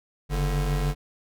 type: tone pair together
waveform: square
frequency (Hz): 46.66 / 146.83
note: F#1 / D3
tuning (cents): +15 / 0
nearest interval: octave + minor sixth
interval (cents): 1985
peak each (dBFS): -25 / -28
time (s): 0.29-0.95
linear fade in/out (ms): 50
effects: none